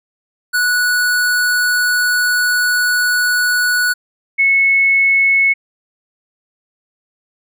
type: tone pair in turn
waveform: square / sine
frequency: 1472 / 2196 Hz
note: F#6 / C#7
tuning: -9 / -17 cents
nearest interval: perfect fifth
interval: 692 cents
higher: second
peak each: -13 / -9 dBFS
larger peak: second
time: 0.53-3.94 / 4.38-5.54 s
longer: first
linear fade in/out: 20 ms
effects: none

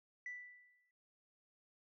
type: tone with exponential decay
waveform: sine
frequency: 1975.5 Hz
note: B6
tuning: in tune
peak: -40 dBFS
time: 0.26-0.91 s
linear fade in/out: 2 ms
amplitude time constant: 140 ms
effects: tanh soft clip ceiling -39 dBFS

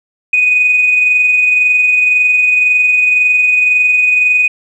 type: tone with amplitude modulation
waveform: sine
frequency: 2489 Hz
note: D#7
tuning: in tune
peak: -5 dBFS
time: 0.33-4.48 s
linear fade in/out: 5 ms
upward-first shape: sine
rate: 21.9 Hz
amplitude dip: 35%
effects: tanh soft clip ceiling -1 dBFS

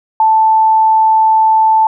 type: tone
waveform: sine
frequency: 880 Hz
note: A5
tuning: in tune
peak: -6 dBFS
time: 0.2-1.87 s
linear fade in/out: 2 ms
effects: none

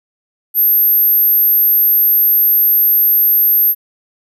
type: tone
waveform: sine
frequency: 12850 Hz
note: G9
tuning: 42 cents sharp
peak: -8 dBFS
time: 0.54-3.75 s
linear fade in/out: 50 ms
effects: none

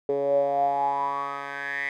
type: tone with band-pass filter sweep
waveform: 10% pulse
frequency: 140.3 Hz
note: C#3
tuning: 21 cents sharp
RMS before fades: -26 dBFS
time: 0.09-1.89 s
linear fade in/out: 2 ms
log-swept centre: 450 to 2000 Hz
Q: 10
effects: none

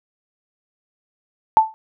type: tone with exponential decay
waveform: sine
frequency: 880 Hz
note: A5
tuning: in tune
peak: -4 dBFS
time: 1.57-1.74 s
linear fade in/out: 0 ms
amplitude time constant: 36 ms
effects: none

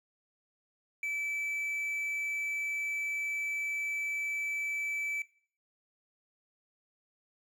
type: tone with quantisation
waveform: triangle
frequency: 2311 Hz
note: D7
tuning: 28 cents flat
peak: -30 dBFS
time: 1.03-5.22 s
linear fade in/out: 2 ms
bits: 10
effects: noise-tail reverb RT60 0.5 s tail -19 dB re dry

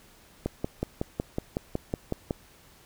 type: click train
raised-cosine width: 2 ms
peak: -14 dBFS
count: 11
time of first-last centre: 0.46-2.308 s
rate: 5.41 Hz
effects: pink hiss -56 dBFS RMS until 2.85 s

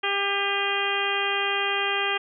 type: harmonic tone with a mistuned harmonic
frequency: 398.8 Hz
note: G4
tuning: 30 cents sharp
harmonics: 1 / 2 / 3 / 4 / 5 / 6 / 7 / 8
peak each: -31 / -31 / -31 / -31 / -31 / -31 / -31 / -31 dBFS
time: 0.03-2.18 s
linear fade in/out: 10 ms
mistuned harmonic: 6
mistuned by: +45 cents
effects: none

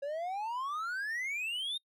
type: exponential sweep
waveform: triangle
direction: up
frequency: 549 to 3729 Hz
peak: -32 dBFS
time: 0.02-1.78 s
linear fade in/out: 10 ms
effects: noise-tail reverb RT60 0.1 s tail -25 dB re dry

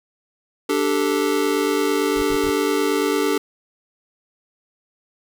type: chord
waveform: square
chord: D suspended fourth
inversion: none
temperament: just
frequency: 293.7 / 391.6 / 440.5 Hz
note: D4 / G4 / A4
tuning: 0 / -2 / +2 cents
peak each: -23 dBFS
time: 0.69-3.38 s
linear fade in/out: 5 ms
type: noise bursts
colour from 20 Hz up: brown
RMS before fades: -33 dBFS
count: 3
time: 2.16-2.503 s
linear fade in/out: 0 ms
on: 67 ms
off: 71 ms
effects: none

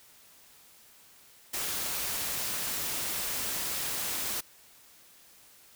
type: noise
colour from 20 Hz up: white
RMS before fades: -33 dBFS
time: 1.53-4.41 s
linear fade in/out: 10 ms
effects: white hiss -57 dBFS RMS until 5.75 s

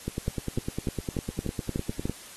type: two click trains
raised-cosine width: 3 ms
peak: -15 / -16 dBFS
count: 7 / 21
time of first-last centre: 0.28-2.055 / 0.08-2.096 s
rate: 3.38 / 9.92 Hz
effects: white hiss -46 dBFS RMS until 2.36 s + AAC 32 kbps

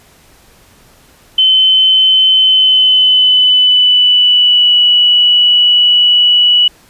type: tone with pitch glide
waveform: sine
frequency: 3061 to 2943 Hz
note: G7 to F#7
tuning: -42 to -10 cents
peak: -5 dBFS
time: 1.38-6.68 s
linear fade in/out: 5 ms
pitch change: -68 cents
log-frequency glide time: 2.39-4.76 s
effects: pink hiss -45 dBFS RMS until 6.89 s + resampled to 32000 Hz

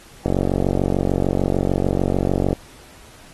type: click train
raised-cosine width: 2 ms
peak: -5 dBFS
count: 107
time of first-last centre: 0.26-2.53 s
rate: 46.7 Hz
effects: pink hiss -46 dBFS RMS until 3.33 s + AAC 32 kbps

